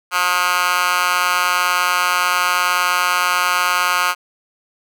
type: tone with high-pass filter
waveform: 10% pulse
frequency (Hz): 179.1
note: F3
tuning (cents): +44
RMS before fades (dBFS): -17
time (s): 0.11-4.15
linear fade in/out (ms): 50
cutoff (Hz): 1400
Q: 2.9
effects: none